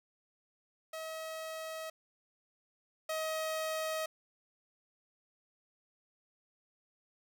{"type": "tone pair in turn", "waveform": "sawtooth", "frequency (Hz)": [639, 632.8], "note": ["D#5", "D#5"], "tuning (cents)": [46, 29], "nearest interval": "unison", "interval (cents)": 17, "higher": "first", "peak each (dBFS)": [-36, -30], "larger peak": "second", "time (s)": [[0.93, 1.9], [3.09, 4.06]], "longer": "neither", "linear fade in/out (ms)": 5, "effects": []}